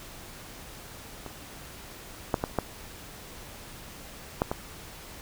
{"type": "clicks", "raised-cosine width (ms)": 1, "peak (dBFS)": [-23, -9, -12, -10, -9, -14], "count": 6, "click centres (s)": [1.263, 2.342, 2.439, 2.587, 4.419, 4.515], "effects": ["pink hiss -45 dBFS RMS until 5.21 s"]}